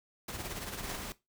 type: noise with tremolo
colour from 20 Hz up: pink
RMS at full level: -38 dBFS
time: 0.28-0.96 s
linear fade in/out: 5 ms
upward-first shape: sine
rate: 18 Hz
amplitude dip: 55%
type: noise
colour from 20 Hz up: pink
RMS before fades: -41 dBFS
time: 0.87-1.12 s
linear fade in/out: 0 ms
effects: noise-tail reverb RT60 0.2 s tail -17 dB re dry